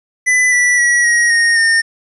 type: tone with pitch steps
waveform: square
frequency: 2000 / 1963.4 / 1927.4 / 1892.1 / 1857.5 / 1823.4 Hz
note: B6 / B6 / B6 / A#6 / A#6 / A#6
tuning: +21 / -11 / -43 / +25 / -7 / -39 cents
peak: -10 dBFS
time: 0.26-1.82 s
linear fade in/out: 20 ms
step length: 260 ms
effects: resampled to 24000 Hz + 8-bit